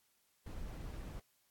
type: noise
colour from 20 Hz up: brown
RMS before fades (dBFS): -45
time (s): 0.46-1.2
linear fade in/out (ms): 5
effects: white hiss -75 dBFS RMS until 1.5 s + AAC 64 kbps